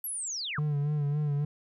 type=linear sweep; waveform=sine; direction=down; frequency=11840 to 1046.5 Hz; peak=-32 dBFS; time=0.04-0.59 s; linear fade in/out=2 ms
type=tone with vibrato; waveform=triangle; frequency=146.83 Hz; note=D3; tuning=in tune; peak=-24 dBFS; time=0.58-1.45 s; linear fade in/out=5 ms; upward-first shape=sine; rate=3.6 Hz; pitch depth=50 cents each way
effects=none